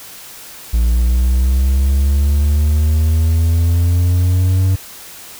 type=linear sweep; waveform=triangle; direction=up; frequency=57 to 94.9 Hz; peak=-8 dBFS; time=0.73-4.76 s; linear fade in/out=10 ms; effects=white hiss -35 dBFS RMS until 5.39 s